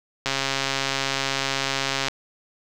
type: click train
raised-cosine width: 0.2 ms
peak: -6 dBFS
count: 249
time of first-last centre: 0.26-2.084 s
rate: 136 Hz
effects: 8-bit